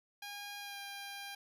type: tone with pitch glide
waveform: 10% pulse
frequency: 814 to 800.5 Hz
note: G#5 to G5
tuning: -35 to +36 cents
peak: -35 dBFS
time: 0.22-1.35 s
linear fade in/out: 5 ms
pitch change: -29 cents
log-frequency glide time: 0.59-0.79 s
effects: none